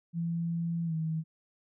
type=tone with pitch glide; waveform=sine; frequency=168.2 to 159.77 Hz; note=E3 to D#3; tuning=+35 to +46 cents; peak=-29 dBFS; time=0.13-1.24 s; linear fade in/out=50 ms; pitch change=-89 cents; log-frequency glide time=0.85-0.94 s; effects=none